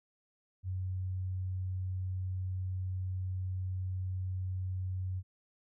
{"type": "tone", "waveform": "sine", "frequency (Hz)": 92.9, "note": "F#2", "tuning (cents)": 7, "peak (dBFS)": -33, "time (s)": [0.63, 5.23], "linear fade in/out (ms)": 50, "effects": []}